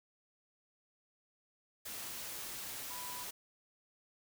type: tone in noise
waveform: sine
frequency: 987.8 Hz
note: B5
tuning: in tune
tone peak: -47 dBFS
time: 2.9-3.24 s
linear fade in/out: 10 ms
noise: white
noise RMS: -44 dBFS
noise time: 1.85-3.31 s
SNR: -6 dB
effects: none